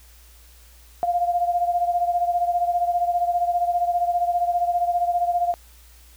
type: beating tone pair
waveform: sine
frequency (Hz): 698.5 / 713.5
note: F5 / F5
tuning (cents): 0 / +37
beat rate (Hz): 15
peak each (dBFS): -20 / -25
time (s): 1.03-5.54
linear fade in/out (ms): 0
effects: added 59 Hz sine -48 dBFS peak until 6.16 s + white hiss -53 dBFS RMS until 6.16 s